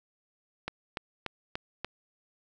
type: click train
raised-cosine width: 0.3 ms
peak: -17 dBFS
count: 5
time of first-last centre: 0.68-1.846 s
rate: 3.43 Hz
effects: none